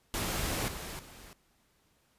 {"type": "noise with level steps", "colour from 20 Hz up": "pink", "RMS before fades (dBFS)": [-33, -41, -51], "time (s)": [0.14, 1.33], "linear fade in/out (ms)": 0, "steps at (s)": [0.68, 0.99], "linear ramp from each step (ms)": 2, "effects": ["pink hiss -70 dBFS RMS until 2.18 s", "resampled to 32000 Hz"]}